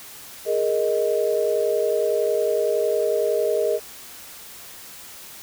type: chord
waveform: sine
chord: Ab suspended second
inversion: none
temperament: equal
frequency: 415.3 / 466.2 / 622.3 Hz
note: Ab4 / Bb4 / Eb5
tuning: 0 / 0 / 0 cents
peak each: -23 dBFS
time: 0.45-3.8 s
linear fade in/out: 50 ms
effects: white hiss -41 dBFS RMS until 5.42 s